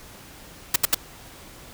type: noise bursts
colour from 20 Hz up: white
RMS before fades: -17 dBFS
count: 3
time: 0.74-0.946 s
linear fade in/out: 5 ms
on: 20 ms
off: 73 ms
effects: pink hiss -45 dBFS RMS until 1.73 s